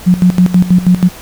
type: tone with tremolo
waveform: sine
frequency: 180.5 Hz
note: F#3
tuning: 43 cents flat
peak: -3 dBFS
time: 0.06-1.09 s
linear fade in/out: 20 ms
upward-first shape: square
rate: 6.2 Hz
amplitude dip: 80%
effects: pink hiss -32 dBFS RMS until 1.21 s